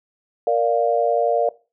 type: chord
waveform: sine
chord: Bb major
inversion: none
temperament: equal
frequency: 466.2 / 587.3 / 698.5 Hz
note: Bb4 / D5 / F5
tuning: 0 / 0 / 0 cents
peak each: -20 dBFS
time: 0.47-1.49 s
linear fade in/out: 2 ms
effects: noise-tail reverb RT60 0.3 s tail -20 dB re dry